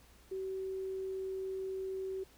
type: tone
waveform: sine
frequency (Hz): 381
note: G4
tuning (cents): -49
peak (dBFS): -36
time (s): 0.31-2.24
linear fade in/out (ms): 10
effects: added 60 Hz sine -63 dBFS peak until 2.37 s + pink hiss -63 dBFS RMS until 2.37 s